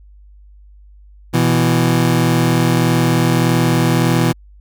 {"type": "tone pair together", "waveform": "25% pulse", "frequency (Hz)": [123.47, 165.09], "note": ["B2", "E3"], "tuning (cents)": [0, 3], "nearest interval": "perfect fourth", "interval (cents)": 503, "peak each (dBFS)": -11, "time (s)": [1.33, 4.33], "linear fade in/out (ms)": 20, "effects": ["added 50 Hz sine -40 dBFS peak until 4.6 s"]}